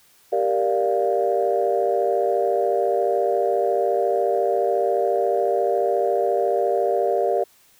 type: chord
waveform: sine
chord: G minor seventh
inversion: none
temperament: equal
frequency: 392 / 466.2 / 587.3 / 698.5 Hz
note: G4 / Bb4 / D5 / F5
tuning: 0 / 0 / 0 / 0 cents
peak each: -23 dBFS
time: 0.32-7.44 s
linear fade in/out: 10 ms
effects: tanh soft clip ceiling -8 dBFS + white hiss -56 dBFS RMS until 7.79 s